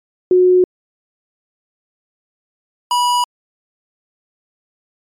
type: tone pair in turn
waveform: sine / square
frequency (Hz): 364.7 / 975.6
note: F#4 / B5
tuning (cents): -25 / -21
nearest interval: octave + perfect fourth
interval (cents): 1704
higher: second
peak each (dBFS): -7 / -13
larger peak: first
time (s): 0.31-0.64 / 2.91-3.24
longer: neither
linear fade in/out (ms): 2
effects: low-pass 11000 Hz 12 dB/octave + MP3 96 kbps